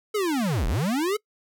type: linear two-way sweep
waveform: square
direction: down then up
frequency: 440 to 33.48 to 440 Hz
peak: -23 dBFS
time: 0.14-1.17 s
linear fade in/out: 10 ms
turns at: 0.67 s
effects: noise-tail reverb RT60 0.1 s tail -25 dB re dry